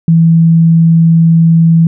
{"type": "tone", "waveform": "sine", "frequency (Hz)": 164.81, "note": "E3", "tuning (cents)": 0, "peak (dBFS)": -3, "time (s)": [0.08, 1.87], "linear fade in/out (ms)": 2, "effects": []}